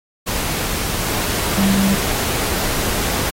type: tone in noise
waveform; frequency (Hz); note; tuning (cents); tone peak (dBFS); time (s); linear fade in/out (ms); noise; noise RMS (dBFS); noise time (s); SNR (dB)
sine; 196; G3; 0; -13; 1.57-1.96; 20; pink; -21; 0.26-3.31; +5
effects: AAC 48 kbps